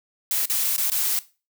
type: noise with dropouts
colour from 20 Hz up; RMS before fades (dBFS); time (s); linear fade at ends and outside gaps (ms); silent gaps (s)
blue; -23; 0.31-1.19; 1; 0.456-0.498 / 0.764-0.78 / 0.9-0.918
effects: noise-tail reverb RT60 0.3 s tail -17 dB re dry